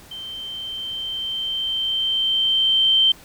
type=tone with level ramp; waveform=sine; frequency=3121 Hz; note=G7; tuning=8 cents flat; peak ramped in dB=-31 to -12 dBFS; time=0.11-3.12 s; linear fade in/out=5 ms; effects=pink hiss -46 dBFS RMS until 3.24 s

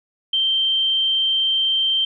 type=tone; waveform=sine; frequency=3136 Hz; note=G7; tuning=in tune; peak=-16 dBFS; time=0.33-2.05 s; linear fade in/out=5 ms; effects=none

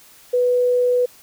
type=tone; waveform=sine; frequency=493.8 Hz; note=B4; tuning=in tune; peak=-14 dBFS; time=0.33-1.06 s; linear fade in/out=10 ms; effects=white hiss -48 dBFS RMS until 1.22 s

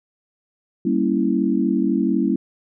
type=chord; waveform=sine; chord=G diminished seventh; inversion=none; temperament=equal; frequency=196 / 233.1 / 277.2 / 329.6 Hz; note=G3 / Bb3 / Db4 / Fb4; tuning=0 / 0 / 0 / 0 cents; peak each=-22 dBFS; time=0.85-2.36 s; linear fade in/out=5 ms; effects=none

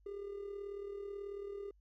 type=tone with amplitude modulation; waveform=triangle; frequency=402.3 Hz; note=G4; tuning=45 cents sharp; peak=-36 dBFS; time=0.06-1.71 s; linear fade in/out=5 ms; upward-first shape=sine; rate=38.3 Hz; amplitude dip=65%; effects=tanh soft clip ceiling -34 dBFS + added 50 Hz sine -64 dBFS peak until 1.8 s

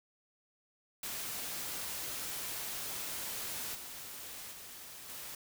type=noise with level steps; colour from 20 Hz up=white; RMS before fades=-40 / -46 / -49 / -45 dBFS; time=1.03-5.35 s; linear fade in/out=2 ms; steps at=3.74 / 4.51 / 5.08 s; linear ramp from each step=20 ms; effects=none

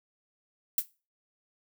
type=noise with exponential decay; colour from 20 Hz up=violet; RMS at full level=-21 dBFS; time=0.78-0.86 s; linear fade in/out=2 ms; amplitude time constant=16 ms; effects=noise-tail reverb RT60 0.3 s tail -19 dB re dry

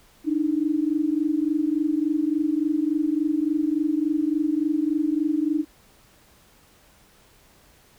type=tone pair together; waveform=sine; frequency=293.7 / 317.2 Hz; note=D4 / D#4; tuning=0 / +33 cents; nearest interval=minor second; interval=133 cents; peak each=-23 dBFS; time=0.24-5.65 s; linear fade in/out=50 ms; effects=pink hiss -56 dBFS RMS until 7.98 s

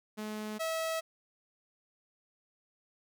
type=tone pair in turn; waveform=sawtooth; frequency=213.7 / 647.8 Hz; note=G#3 / E5; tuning=+50 / -30 cents; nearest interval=octave + perfect fifth; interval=1920 cents; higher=second; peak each=-33 / -28 dBFS; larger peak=second; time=0.17-0.59 / 0.59-1.01 s; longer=neither; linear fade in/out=20 ms; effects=none

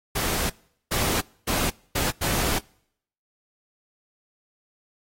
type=noise bursts at uneven times; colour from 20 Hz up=pink; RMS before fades=-25 dBFS; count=5; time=0.15-0.5 / 0.91-1.21 / 1.47-1.7 / 1.95-2.11 / 2.21-2.59 s; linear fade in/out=10 ms; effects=noise-tail reverb RT60 0.7 s tail -26 dB re dry + AAC 48 kbps

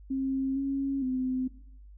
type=tone with pitch steps; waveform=sine; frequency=267.4 / 274 / 257.2 Hz; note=C4 / C#4 / C4; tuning=+38 / -20 / -30 cents; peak=-27 dBFS; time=0.1-1.48 s; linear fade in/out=10 ms; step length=460 ms; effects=noise-tail reverb RT60 0.7 s tail -17 dB re dry + added 50 Hz sine -47 dBFS peak until 1.97 s

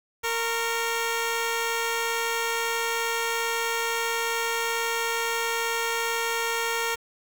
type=tone pair together; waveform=10% pulse; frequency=461.5 / 1097.6 Hz; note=A#4 / C#6; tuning=-17 / -17 cents; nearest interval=octave + minor third; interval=1500 cents; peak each=-17 / -26 dBFS; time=0.23-6.96 s; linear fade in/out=20 ms; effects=7-bit

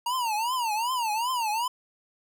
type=tone with vibrato; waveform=square; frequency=932.3 Hz; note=A#5; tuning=in tune; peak=-26 dBFS; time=0.06-1.68 s; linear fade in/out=5 ms; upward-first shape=triangle; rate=2.6 Hz; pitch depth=210 cents each way; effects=none

